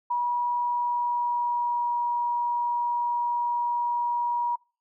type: tone with pitch glide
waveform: sine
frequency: 966 to 957.7 Hz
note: B5 to A#5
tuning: -39 to +46 cents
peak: -23 dBFS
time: 0.1-4.56 s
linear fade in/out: 10 ms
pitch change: -15 cents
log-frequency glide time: 0.58-1.97 s
effects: noise-tail reverb RT60 0.4 s tail -26 dB re dry